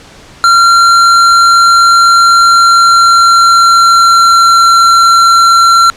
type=tone with pitch glide; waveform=square; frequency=1374 to 1362.1 Hz; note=F6 to F6; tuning=-29 to -44 cents; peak=-3 dBFS; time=0.44-5.9 s; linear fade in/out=0 ms; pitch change=-15 cents; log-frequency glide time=2.42-4.71 s; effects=pink hiss -35 dBFS RMS until 5.96 s + low-pass 7000 Hz 12 dB/octave